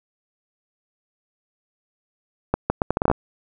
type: accelerating click train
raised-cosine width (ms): 1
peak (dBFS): -4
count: 10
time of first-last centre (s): 2.54-3.114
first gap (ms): 160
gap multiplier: 0.74
effects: none